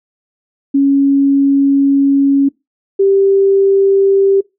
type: tone pair in turn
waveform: sine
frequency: 277.2 / 392 Hz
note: C#4 / G4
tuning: 0 / 0 cents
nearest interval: tritone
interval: 600 cents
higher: second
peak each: -7 dBFS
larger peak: neither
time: 0.74-2.49 / 2.99-4.41 s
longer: first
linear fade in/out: 10 ms
effects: noise-tail reverb RT60 0.2 s tail -22 dB re dry